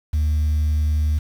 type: tone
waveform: sine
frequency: 75.9 Hz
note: D#2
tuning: 42 cents flat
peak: -14 dBFS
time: 0.13-1.19 s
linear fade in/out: 10 ms
effects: tanh soft clip ceiling -15 dBFS + 7-bit